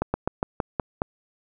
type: slowing click train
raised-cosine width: 1 ms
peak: -9 dBFS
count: 7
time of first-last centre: 0.02-1.019 s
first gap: 120 ms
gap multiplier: 1.13
effects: none